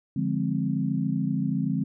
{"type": "chord", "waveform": "sine", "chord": "D half-diminished seventh", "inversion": "none", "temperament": "equal", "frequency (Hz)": [146.83, 174.61, 207.7, 261.6], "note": ["D3", "F3", "Ab3", "C4"], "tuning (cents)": [0, 0, 0, 0], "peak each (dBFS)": -29, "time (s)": [0.16, 1.84], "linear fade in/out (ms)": 5, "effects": []}